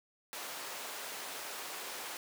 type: high-pass noise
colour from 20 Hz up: pink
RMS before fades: -43 dBFS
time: 0.33-2.17 s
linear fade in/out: 0 ms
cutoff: 560 Hz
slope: 12 dB/octave
effects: none